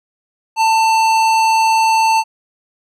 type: tone with hard clipping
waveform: sine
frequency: 891 Hz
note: A5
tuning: 22 cents sharp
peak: -12 dBFS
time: 0.56-2.24 s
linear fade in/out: 50 ms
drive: 15 dB
effects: none